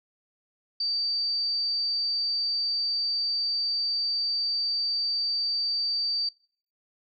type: tone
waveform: sine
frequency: 4632 Hz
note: D8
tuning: 25 cents flat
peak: -25 dBFS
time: 0.8-6.29 s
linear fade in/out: 5 ms
effects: noise-tail reverb RT60 0.5 s tail -23 dB re dry